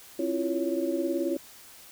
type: tone cluster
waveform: sine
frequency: 268.7 / 332.6 / 351.1 / 558 Hz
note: C4 / E4 / F4 / C#5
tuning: +46 / +16 / +9 / +11 cents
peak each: -33 / -29 / -32 / -32 dBFS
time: 0.19-1.37 s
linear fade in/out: 5 ms
effects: white hiss -50 dBFS RMS until 1.91 s